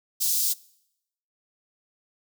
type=high-pass noise; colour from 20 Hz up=white; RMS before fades=-24 dBFS; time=0.2-0.54 s; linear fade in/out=20 ms; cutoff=4300 Hz; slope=24 dB/octave; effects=noise-tail reverb RT60 0.8 s tail -23 dB re dry